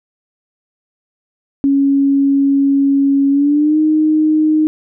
sine tone with pitch glide, 277.2 to 309.4 Hz, C#4 to D#4, 0 to -10 cents, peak -9 dBFS, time 1.64-4.67 s, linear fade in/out 0 ms, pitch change +190 cents, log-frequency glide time 3.3-3.78 s, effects none

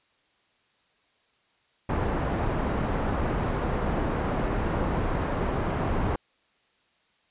pink low-pass noise, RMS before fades -27 dBFS, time 1.89-6.16 s, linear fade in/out 5 ms, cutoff 1200 Hz, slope 12 dB/octave, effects white hiss -67 dBFS RMS until 7.3 s + resampled to 8000 Hz

